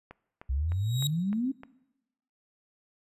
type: click train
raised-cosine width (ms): 0.5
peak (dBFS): -29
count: 6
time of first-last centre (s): 0.11-1.634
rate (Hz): 3.28
type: exponential sweep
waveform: sine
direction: up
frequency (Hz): 62.7 to 277.2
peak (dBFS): -26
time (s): 0.49-1.52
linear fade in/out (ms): 10
type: tone with exponential growth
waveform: sawtooth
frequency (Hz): 3807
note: A#7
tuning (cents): +36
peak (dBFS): -24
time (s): 0.69-1.07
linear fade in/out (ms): 1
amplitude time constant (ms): 81
effects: noise-tail reverb RT60 0.9 s tail -20 dB re dry + resampled to 32000 Hz